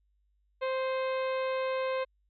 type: harmonic tone with a mistuned harmonic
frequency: 523.3 Hz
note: C5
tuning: in tune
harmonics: 1 / 2 / 3 / 4 / 5 / 6 / 7 / 8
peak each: -29 / -36 / -43 / -43 / -44 / -51 / -51 / -53 dBFS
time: 0.61-2.05 s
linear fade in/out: 20 ms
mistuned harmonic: 5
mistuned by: -36 cents
effects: added 50 Hz sine -68 dBFS peak until 2.29 s + MP3 96 kbps